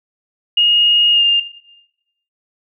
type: tone with pitch glide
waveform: sine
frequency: 2861 to 2809 Hz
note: F7 to F7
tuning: +41 to +9 cents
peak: -9 dBFS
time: 0.57-1.4 s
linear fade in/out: 5 ms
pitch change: -32 cents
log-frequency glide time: 1.12-1.23 s
effects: noise-tail reverb RT60 0.9 s tail -18 dB re dry